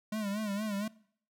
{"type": "tone with vibrato", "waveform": "square", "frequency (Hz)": 207.7, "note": "G#3", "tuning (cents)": 0, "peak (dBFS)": -33, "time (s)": [0.12, 0.88], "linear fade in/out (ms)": 5, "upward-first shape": "sine", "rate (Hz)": 4.3, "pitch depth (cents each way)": 91, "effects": ["noise-tail reverb RT60 0.6 s tail -22 dB re dry"]}